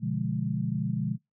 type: chord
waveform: sine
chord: B diminished seventh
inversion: none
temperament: equal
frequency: 123.47 / 146.83 / 174.61 / 207.7 Hz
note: B2 / D3 / F3 / Ab3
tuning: 0 / 0 / 0 / 0 cents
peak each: -32 dBFS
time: 0-1.18 s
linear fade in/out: 50 ms
effects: noise-tail reverb RT60 0.2 s tail -26 dB re dry